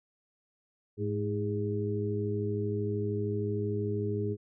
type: harmonic tone with a mistuned harmonic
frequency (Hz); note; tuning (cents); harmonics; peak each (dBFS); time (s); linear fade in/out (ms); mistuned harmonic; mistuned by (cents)
105.6; G#2; +29; 1 / 2 / 3 / 4; -32 / -37 / -38 / -33; 0.97-4.37; 50; 4; -52
effects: none